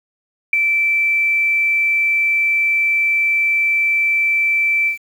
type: tone with ADSR envelope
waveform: sine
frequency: 2330 Hz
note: D7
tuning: 14 cents flat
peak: -7 dBFS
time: 0.53-4.98 s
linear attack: 4 ms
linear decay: 6 ms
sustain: -6 dB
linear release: 110 ms
effects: 7-bit